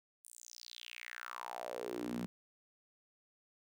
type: tone with high-pass filter sweep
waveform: sawtooth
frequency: 60.1 Hz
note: B1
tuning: 46 cents flat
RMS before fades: -45 dBFS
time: 0.24-2.26 s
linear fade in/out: 0 ms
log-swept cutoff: 10000 to 190 Hz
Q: 4.8
effects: none